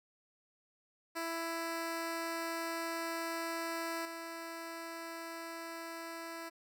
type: tone with level steps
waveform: 10% pulse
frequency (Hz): 331.5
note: E4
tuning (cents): +10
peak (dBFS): -28 / -34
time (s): 1.15-6.5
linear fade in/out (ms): 20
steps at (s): 4.05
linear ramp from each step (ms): 5
effects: none